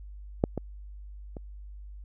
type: clicks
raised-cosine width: 2 ms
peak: -8 / -17 / -26 dBFS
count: 3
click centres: 0.439 / 0.577 / 1.368 s
effects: added 50 Hz sine -41 dBFS peak until 2.04 s